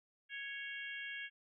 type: harmonic tone with a mistuned harmonic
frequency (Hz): 554.4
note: C#5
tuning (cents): 0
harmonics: 3 / 4 / 5 / 6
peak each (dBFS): -45 / -47 / -49 / -51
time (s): 0.29-1.3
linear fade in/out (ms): 50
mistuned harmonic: 6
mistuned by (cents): -49
effects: none